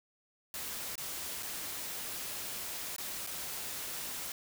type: noise with dropouts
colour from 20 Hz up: white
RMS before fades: -40 dBFS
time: 0.54-4.32 s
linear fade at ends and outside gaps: 1 ms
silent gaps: 0.955-0.979 / 1.426-1.43 / 2.963-2.982 / 3.265-3.272 s
effects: none